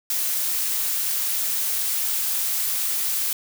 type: noise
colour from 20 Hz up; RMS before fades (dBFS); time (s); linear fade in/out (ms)
blue; -24; 0.1-3.33; 2
effects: none